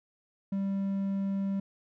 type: tone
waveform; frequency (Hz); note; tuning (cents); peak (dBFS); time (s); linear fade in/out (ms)
triangle; 196; G3; 0; -26; 0.52-1.6; 5
effects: none